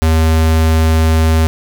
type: tone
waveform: square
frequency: 80.2 Hz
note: E2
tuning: 47 cents flat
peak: -9 dBFS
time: 0.02-1.47 s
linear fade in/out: 0 ms
effects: none